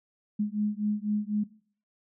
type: beating tone pair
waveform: sine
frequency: 207.7 / 211.7 Hz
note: G#3 / G#3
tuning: 0 / +33 cents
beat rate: 4 Hz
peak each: -29 dBFS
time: 0.39-1.44 s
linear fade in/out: 10 ms
effects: noise-tail reverb RT60 0.5 s tail -19 dB re dry